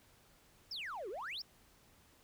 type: exponential two-way sweep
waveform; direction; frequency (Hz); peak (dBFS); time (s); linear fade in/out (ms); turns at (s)
triangle; down then up; 5600 to 349.2 to 5600; -38; 0.71-1.42; 5; 1.09
effects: tanh soft clip ceiling -36 dBFS + pink hiss -66 dBFS RMS until 2.23 s